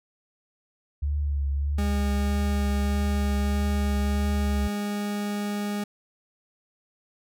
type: tone with vibrato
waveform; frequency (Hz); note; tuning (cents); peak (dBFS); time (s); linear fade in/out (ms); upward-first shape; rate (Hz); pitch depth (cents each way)
sine; 71.4; D2; -48; -23; 1.02-4.68; 10; triangle; 1.6; 53
type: tone with pitch glide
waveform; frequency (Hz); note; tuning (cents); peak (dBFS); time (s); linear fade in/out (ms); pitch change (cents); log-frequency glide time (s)
40% pulse; 203.7 to 205.7; G#3 to G#3; -33 to -16; -26; 1.78-5.84; 5; +17; 2.9-5.06
effects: none